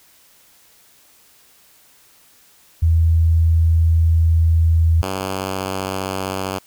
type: tone pair in turn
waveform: sine / 5% pulse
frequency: 82 / 95.33 Hz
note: E2 / G2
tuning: -9 / -48 cents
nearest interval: minor third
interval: 261 cents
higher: second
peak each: -11 dBFS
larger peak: neither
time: 2.82-5.02 / 5.02-6.59 s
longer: first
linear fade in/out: 10 ms
effects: white hiss -52 dBFS RMS until 6.66 s